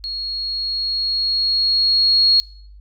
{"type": "tone with level ramp", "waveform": "sine", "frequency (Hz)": 4305, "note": "C8", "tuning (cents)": 49, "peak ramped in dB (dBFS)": [-24, -10], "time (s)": [0.04, 2.4], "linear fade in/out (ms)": 0, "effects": ["noise-tail reverb RT60 0.6 s tail -24 dB re dry", "added 50 Hz sine -39 dBFS peak until 2.8 s"]}